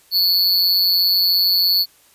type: tone with amplitude modulation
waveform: square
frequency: 4435 Hz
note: C#8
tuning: in tune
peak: -10 dBFS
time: 0.11-1.86 s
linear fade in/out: 50 ms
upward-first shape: sine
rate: 183 Hz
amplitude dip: 90%
effects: white hiss -53 dBFS RMS until 2.14 s + resampled to 32000 Hz